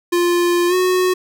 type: tone with pitch glide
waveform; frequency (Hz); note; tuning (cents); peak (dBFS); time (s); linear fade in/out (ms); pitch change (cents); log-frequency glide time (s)
square; 349.2 to 367.2; F4 to F#4; 0 to -13; -14; 0.12-1.14; 10; +87; 0.68-0.74
effects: none